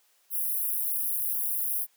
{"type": "high-pass noise", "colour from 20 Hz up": "white", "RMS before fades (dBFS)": -29, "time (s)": [0.3, 1.87], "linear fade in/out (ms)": 50, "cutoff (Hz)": 10000, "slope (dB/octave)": 96, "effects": ["white hiss -66 dBFS RMS until 1.96 s", "high-pass 400 Hz 12 dB/octave"]}